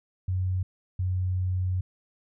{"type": "tone pair in turn", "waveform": "sine", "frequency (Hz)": [92.5, 91.98], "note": ["F#2", "F#2"], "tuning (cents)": [0, -10], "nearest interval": "unison", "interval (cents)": 10, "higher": "first", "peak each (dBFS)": -24, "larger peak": "neither", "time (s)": [[0.28, 0.63], [0.99, 1.81]], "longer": "second", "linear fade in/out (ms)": 5, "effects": []}